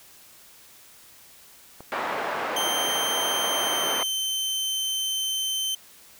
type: click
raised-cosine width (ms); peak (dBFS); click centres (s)
1; -27; 1.806
type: band-pass noise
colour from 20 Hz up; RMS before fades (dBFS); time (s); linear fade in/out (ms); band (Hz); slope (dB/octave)
pink; -29; 1.92-4.03; 0; 570 to 1600; 12
type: tone with pitch glide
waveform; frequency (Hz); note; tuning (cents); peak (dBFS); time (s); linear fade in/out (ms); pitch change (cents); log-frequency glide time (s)
sawtooth; 3136 to 3091; G7 to G7; 0 to -25; -22; 2.56-5.75; 5; -25; 3.51-4.15
effects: white hiss -51 dBFS RMS until 6.19 s